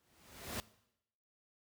pink noise with exponential growth, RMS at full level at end -38 dBFS, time 0-0.6 s, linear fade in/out 0 ms, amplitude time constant 130 ms, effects noise-tail reverb RT60 0.8 s tail -19 dB re dry + high-pass 60 Hz 12 dB/octave

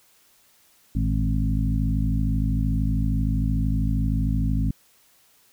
harmonic tone with a mistuned harmonic, 53 Hz, G#1, 36 cents sharp, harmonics 1 / 2 / 3 / 4 / 5, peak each -23 / -26 / -28 / -29 / -30 dBFS, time 0.95-4.71 s, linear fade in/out 5 ms, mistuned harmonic 2, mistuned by +76 cents, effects white hiss -59 dBFS RMS until 5.52 s

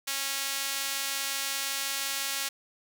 sawtooth tone with high-pass filter, 274.4 Hz, C#4, 17 cents flat, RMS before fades -32 dBFS, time 0.07-2.49 s, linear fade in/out 10 ms, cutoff 2500 Hz, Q 0.52, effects none

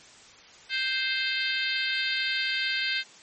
harmonic tone, 523.3 Hz, C5, in tune, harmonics 3 / 4 / 5 / 6 / 7 / 8 / 9, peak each -31 / -32 / -33 / -34 / -34 / -35 / -36 dBFS, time 0.69-3.04 s, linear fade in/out 50 ms, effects white hiss -51 dBFS RMS until 3.22 s + MP3 32 kbps

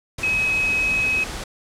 sine tone in noise, 2547 Hz, D#7, 40 cents sharp, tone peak -18 dBFS, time 0.23-1.24 s, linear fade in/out 5 ms, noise pink, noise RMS -31 dBFS, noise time 0.18-1.44 s, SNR +10 dB, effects low-pass 9000 Hz 12 dB/octave

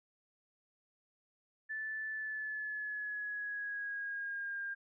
sine tone with pitch glide, 1751 to 1605.7 Hz, A6 to G6, -9 to +41 cents, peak -37 dBFS, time 1.69-4.75 s, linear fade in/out 20 ms, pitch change -150 cents, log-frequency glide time 2.1-4.62 s, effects none

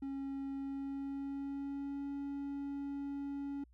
triangle tone with pitch glide, 273.7 to 280.7 Hz, C#4 to C#4, -22 to +22 cents, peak -36 dBFS, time 0.02-3.64 s, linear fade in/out 5 ms, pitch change +44 cents, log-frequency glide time 0.55-2.08 s, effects added 60 Hz sine -61 dBFS peak until 3.73 s

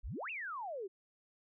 sine exponential two-way sweep, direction up then down, 34 to 2794 to 360 Hz, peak -39 dBFS, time 0.03-0.88 s, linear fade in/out 20 ms, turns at 0.3 s, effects none

